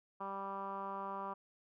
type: tone with low-pass filter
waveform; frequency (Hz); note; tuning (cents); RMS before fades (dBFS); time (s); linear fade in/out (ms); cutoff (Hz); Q
10% pulse; 196; G3; 0; -42; 0.2-1.34; 10; 1100; 4.9
effects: none